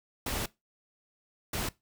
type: noise bursts at uneven times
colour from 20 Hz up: pink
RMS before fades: -33 dBFS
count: 2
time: 0.26-0.46 / 1.53-1.69 s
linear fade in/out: 5 ms
effects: noise-tail reverb RT60 0.2 s tail -20 dB re dry